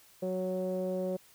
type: tone with low-pass filter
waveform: sawtooth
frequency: 185 Hz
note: F#3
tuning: in tune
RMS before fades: -33 dBFS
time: 0.22-1.17 s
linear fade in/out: 10 ms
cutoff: 510 Hz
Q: 8.5
effects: white hiss -60 dBFS RMS until 1.34 s